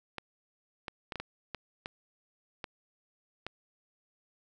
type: clicks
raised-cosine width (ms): 0.3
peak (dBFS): -21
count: 9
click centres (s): 0.183 / 0.882 / 1.122 / 1.157 / 1.2 / 1.547 / 1.859 / 2.642 / 3.466
effects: none